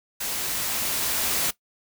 white noise with level ramp, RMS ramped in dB -29 to -24 dBFS, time 0.2-1.51 s, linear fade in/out 10 ms, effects noise-tail reverb RT60 0.1 s tail -18 dB re dry

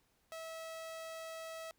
sawtooth tone, 649 Hz, E5, 27 cents flat, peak -40 dBFS, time 0.32-1.71 s, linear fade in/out 0 ms, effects pink hiss -75 dBFS RMS until 1.78 s

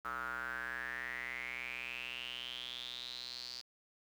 square tone with band-pass filter sweep, 61.74 Hz, B1, in tune, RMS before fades -43 dBFS, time 0.04-3.62 s, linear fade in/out 20 ms, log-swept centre 1300 to 4700 Hz, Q 8.8, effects 10-bit

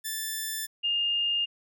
5% pulse / sine tone pair in turn, 1760 / 2822 Hz, A6 / F7, 0 / +17 cents, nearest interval minor sixth, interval 817 cents, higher second, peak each -20 / -24 dBFS, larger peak first, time 0.04-0.67 / 0.83-1.46 s, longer neither, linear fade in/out 20 ms, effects none

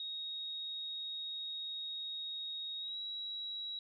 sine tone with pitch glide, 3757 to 3876 Hz, A#7 to B7, +13 to -33 cents, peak -39 dBFS, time 0-3.79 s, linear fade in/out 2 ms, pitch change +54 cents, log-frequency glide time 2.79-2.97 s, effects none

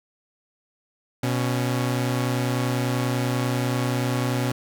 sawtooth tone pair together, 123.48 / 277.2 Hz, B2 / C#4, 0 / 0 cents, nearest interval octave + major second, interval 1400 cents, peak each -19 / -24 dBFS, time 1.23-4.52 s, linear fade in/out 5 ms, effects none

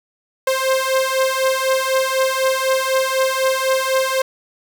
sawtooth beating tone pair, 525 / 529 Hz, C5 / C5, +6 / +19 cents, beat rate 4 Hz, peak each -15 dBFS, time 0.47-4.22 s, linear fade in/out 5 ms, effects 7-bit

